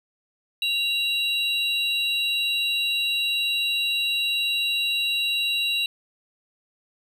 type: tone pair together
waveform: triangle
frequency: 2773 / 3907 Hz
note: F7 / B7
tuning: -13 / -19 cents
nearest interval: tritone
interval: 594 cents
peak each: -23 dBFS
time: 0.62-5.86 s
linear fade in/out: 2 ms
effects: none